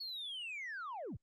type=linear sweep; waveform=sine; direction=down; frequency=4435 to 55 Hz; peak=-39 dBFS; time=0-1.17 s; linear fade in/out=10 ms; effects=tanh soft clip ceiling -39 dBFS + Opus 48 kbps